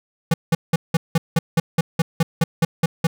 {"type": "tone bursts", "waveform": "square", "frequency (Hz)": 164.9, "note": "E3", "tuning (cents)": 1, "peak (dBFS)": -14, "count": 14, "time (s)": [0.31, 3.07], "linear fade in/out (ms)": 5, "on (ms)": 30, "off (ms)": 180, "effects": []}